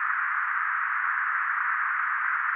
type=band-pass noise; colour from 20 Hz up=pink; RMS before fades=-27 dBFS; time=0-2.55 s; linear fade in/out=0 ms; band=1200 to 1800 Hz; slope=48 dB/octave; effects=none